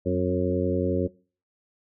harmonic tone with a mistuned harmonic, 90.9 Hz, F#2, 30 cents flat, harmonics 1 / 2 / 3 / 4 / 5 / 6, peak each -29 / -29 / -29 / -29 / -29 / -29 dBFS, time 0.05-1.08 s, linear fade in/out 20 ms, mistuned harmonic 2, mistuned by +49 cents, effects noise-tail reverb RT60 0.4 s tail -22 dB re dry

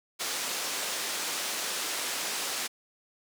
white band-pass noise, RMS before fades -33 dBFS, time 0.19-2.68 s, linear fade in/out 20 ms, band 290 to 8100 Hz, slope 12 dB/octave, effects none

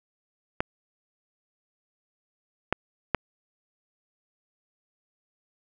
clicks, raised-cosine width 0.5 ms, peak -9 / -7 / -6 dBFS, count 3, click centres 0.605 / 2.726 / 3.147 s, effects none

